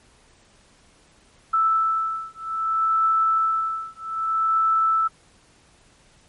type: beating tone pair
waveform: sine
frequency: 1318 / 1318.62 Hz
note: E6 / E6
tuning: -1 / 0 cents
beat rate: 0.62 Hz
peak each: -22 dBFS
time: 1.53-5.08 s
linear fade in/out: 10 ms
effects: pink hiss -56 dBFS RMS until 6.28 s + MP3 48 kbps